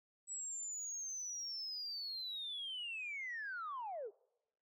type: linear sweep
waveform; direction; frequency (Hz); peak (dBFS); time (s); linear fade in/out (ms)
sine; down; 7880 to 373; -40; 0.27-4.11; 50
effects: noise-tail reverb RT60 0.9 s tail -25 dB re dry + tanh soft clip ceiling -37 dBFS